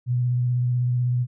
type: tone with vibrato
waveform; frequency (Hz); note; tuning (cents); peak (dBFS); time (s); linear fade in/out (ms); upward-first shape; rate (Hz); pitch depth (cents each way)
sine; 123.47; B2; 0; -19; 0.06-1.27; 50; sine; 16; 20
effects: none